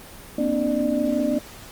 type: tone cluster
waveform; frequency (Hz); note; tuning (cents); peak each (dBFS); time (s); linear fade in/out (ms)
sine; 238.5 / 263.8 / 297 / 597; A#3 / C4 / D4 / D5; +40 / +14 / +20 / +28; -25; 0.38-1.39; 5
effects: pink hiss -42 dBFS RMS until 1.71 s + Opus 24 kbps